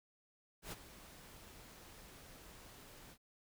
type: noise with ADSR envelope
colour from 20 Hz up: pink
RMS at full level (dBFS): -44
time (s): 0.62-3.18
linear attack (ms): 100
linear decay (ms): 27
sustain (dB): -13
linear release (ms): 63
effects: none